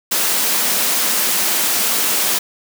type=high-pass noise; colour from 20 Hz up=white; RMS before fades=-17 dBFS; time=0.11-2.39 s; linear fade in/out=10 ms; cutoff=170 Hz; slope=96 dB/octave; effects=none